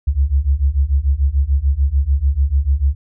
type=beating tone pair; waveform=sine; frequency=66 / 72.8 Hz; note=C2 / D2; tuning=+16 / -15 cents; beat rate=6.8 Hz; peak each=-16 / -15 dBFS; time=0.07-2.95 s; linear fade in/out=10 ms; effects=none